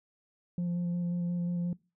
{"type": "tone with vibrato", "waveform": "sine", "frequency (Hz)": 174.61, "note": "F3", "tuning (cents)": 0, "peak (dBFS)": -26, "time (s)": [0.58, 1.73], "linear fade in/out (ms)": 2, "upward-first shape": "square", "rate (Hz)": 5.6, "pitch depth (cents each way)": 11, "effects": ["noise-tail reverb RT60 0.3 s tail -24 dB re dry", "tanh soft clip ceiling -28 dBFS"]}